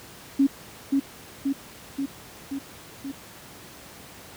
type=tone with echo; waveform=sine; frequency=274.9 Hz; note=C#4; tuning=14 cents flat; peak=-15 dBFS; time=0.39-0.47 s; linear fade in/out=10 ms; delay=530 ms; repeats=5; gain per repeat=-3 dB; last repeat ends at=3.12 s; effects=pink hiss -45 dBFS RMS until 4.36 s + high-pass 80 Hz 12 dB/octave